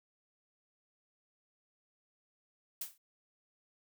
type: noise with exponential decay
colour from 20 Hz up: blue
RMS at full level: -35 dBFS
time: 2.81-2.98 s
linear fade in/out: 5 ms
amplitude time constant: 36 ms
effects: none